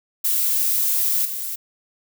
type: noise with level steps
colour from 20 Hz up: violet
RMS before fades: -20 / -28 dBFS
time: 0.24-1.56 s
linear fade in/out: 10 ms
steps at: 1.25 s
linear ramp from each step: 5 ms
effects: none